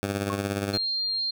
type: tone with tremolo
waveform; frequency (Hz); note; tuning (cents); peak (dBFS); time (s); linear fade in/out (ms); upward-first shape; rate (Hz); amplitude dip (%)
10% pulse; 100; G2; +35; -16; 0.03-0.78; 0; sine; 17; 55
type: tone with exponential decay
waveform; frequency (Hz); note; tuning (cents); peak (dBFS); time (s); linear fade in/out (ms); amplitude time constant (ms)
sine; 1095; C#6; -22; -26; 0.3-0.48; 0; 37
type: tone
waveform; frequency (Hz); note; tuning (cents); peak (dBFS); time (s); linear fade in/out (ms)
sine; 4199; C8; +5; -25; 0.73-1.31; 10
effects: none